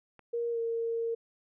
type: click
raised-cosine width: 0.5 ms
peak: -37 dBFS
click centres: 0.193 s
type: tone with pitch glide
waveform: sine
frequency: 470 to 460.1 Hz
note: A#4 to A#4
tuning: +14 to -23 cents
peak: -29 dBFS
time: 0.33-1.15 s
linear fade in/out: 10 ms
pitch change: -37 cents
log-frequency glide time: 0.51-0.59 s
effects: none